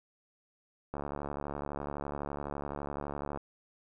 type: click train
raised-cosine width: 1 ms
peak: -23 dBFS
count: 176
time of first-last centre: 0.94-3.374 s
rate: 71.9 Hz
effects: none